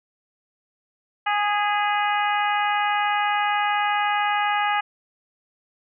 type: harmonic tone with a mistuned harmonic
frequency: 413.9 Hz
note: G#4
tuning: 6 cents flat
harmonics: 2 / 3 / 4 / 5 / 6 / 7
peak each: -22 / -26 / -28 / -30 / -32 / -33 dBFS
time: 1.26-4.81 s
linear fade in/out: 10 ms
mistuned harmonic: 5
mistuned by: -28 cents
effects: none